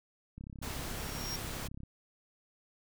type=click train; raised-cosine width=5 ms; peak=-33 dBFS; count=50; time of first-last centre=0.38-1.834 s; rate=33.7 Hz
type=noise; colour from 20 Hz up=pink; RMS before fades=-41 dBFS; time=0.62-1.68 s; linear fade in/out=10 ms
type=tone with exponential growth; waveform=square; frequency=5588 Hz; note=F8; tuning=in tune; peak=-36 dBFS; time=0.71-1.36 s; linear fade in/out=5 ms; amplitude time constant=140 ms
effects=none